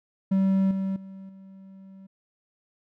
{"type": "tone with level steps", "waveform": "triangle", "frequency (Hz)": 192.4, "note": "G3", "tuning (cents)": -32, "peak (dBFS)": [-17, -23, -37, -42], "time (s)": [0.31, 2.07], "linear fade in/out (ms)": 10, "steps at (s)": [0.71, 0.96, 1.29], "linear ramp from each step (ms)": 2, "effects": []}